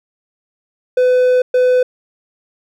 triangle tone bursts at uneven times, 503 Hz, B4, 32 cents sharp, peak -7 dBFS, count 2, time 0.97-1.42 / 1.54-1.83 s, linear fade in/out 5 ms, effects none

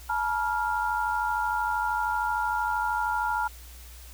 sine tone cluster, 862 / 955 / 1396 Hz, A5 / A#5 / F6, -36 / +42 / -1 cents, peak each -29 dBFS, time 0.09-3.48 s, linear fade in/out 10 ms, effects added 60 Hz sine -44 dBFS peak until 4.13 s + white hiss -50 dBFS RMS until 4.13 s

